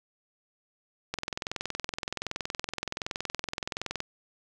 click train, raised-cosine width 0.2 ms, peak -14 dBFS, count 62, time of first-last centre 1.14-4.004 s, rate 21.3 Hz, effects none

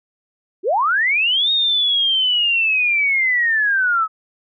sine linear two-way sweep, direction up then down, 323.6 to 3740 to 1267 Hz, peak -14 dBFS, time 0.63-4.08 s, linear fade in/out 50 ms, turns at 1.51 s, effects none

